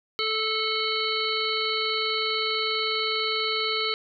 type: harmonic tone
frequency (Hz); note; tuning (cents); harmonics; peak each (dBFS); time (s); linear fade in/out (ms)
437.7; A4; -9; 1 / 3 / 5 / 7 / 9 / 10; -31 / -31 / -31 / -31 / -31 / -31; 0.19-3.94; 0
effects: none